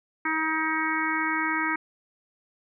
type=harmonic tone; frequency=316.6 Hz; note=D#4; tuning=30 cents sharp; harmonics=1 / 3 / 4 / 5 / 6 / 7; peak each=-31 / -31 / -31 / -31 / -31 / -31 dBFS; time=0.25-1.76 s; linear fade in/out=5 ms; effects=none